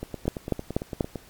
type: two click trains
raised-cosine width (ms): 2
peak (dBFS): -18 / -9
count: 11 / 4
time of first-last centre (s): 0.03-1.157 / 0.28-1.008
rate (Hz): 8.87 / 4.12
effects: pink hiss -52 dBFS RMS until 1.29 s + MP3 96 kbps